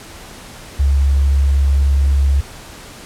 sine tone, 69.3 Hz, C#2, in tune, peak -10 dBFS, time 0.79-2.41 s, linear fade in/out 10 ms, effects pink hiss -36 dBFS RMS until 3.05 s + low-pass 11000 Hz 12 dB/octave

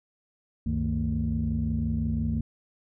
sine tone cluster, 69.3 / 95 / 155.3 / 226.2 Hz, C#2 / F#2 / D#3 / A3, 0 / +46 / -3 / +48 cents, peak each -29 / -31 / -31 / -28 dBFS, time 0.66-2.41 s, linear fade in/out 5 ms, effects tanh soft clip ceiling -17 dBFS

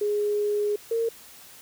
sine tone pair in turn, 415.3 / 458.4 Hz, G#4 / A#4, 0 / -29 cents, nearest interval major second, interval 171 cents, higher second, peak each -22 dBFS, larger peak neither, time 0.01-0.76 / 0.91-1.09 s, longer first, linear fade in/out 5 ms, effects white hiss -48 dBFS RMS until 1.61 s

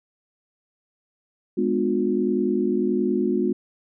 sine chord, G# diminished seventh, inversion none, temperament just, 207.7 / 249.2 / 299 / 358.8 Hz, G#3 / B3 / D4 / F4, 0 / +16 / +31 / +47 cents, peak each -25 / -25 / -28 / -23 dBFS, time 1.57-3.53 s, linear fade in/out 10 ms, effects none

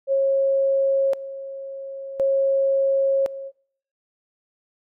sine tone with tremolo, 544 Hz, C#5, 33 cents flat, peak -16 dBFS, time 0.07-3.52 s, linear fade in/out 50 ms, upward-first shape square, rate 0.47 Hz, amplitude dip 80%, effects noise-tail reverb RT60 0.7 s tail -26 dB re dry

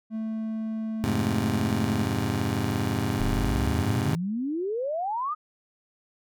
triangle tone, 220.6 Hz, A3, 5 cents sharp, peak -26 dBFS, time 0.1-2.07 s, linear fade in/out 50 ms
20% pulse chord, F minor, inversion none, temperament just, 87.31 / 104.77 / 130.96 Hz, F2 / Ab2 / C3, 0 / +16 / +2 cents, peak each -27 / -23 / -25 dBFS, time 1.04-4.15 s, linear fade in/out 0 ms
sine exponential sweep, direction up, 30.87 to 1275 Hz, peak -26 dBFS, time 3.19-5.35 s, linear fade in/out 20 ms
effects none

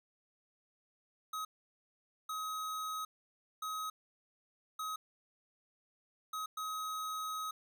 square tone bursts at uneven times, 1268 Hz, D#6, 32 cents sharp, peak -38 dBFS, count 6, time 1.33-1.45 / 2.29-3.05 / 3.62-3.9 / 4.79-4.96 / 6.33-6.46 / 6.57-7.51 s, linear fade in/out 5 ms, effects none

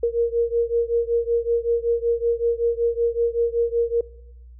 sine beating tone pair, 466.2 / 471.5 Hz, A#4 / A#4, 0 / +20 cents, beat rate 5.3 Hz, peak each -21 / -22 dBFS, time 0.03-4.01 s, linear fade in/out 5 ms, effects noise-tail reverb RT60 0.8 s tail -21 dB re dry + added 60 Hz sine -41 dBFS peak until 4.59 s

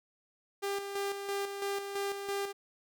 sawtooth tone with tremolo, 398.7 Hz, G4, 29 cents sharp, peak -28 dBFS, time 0.62-2.53 s, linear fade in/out 20 ms, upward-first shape square, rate 3 Hz, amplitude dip 50%, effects none

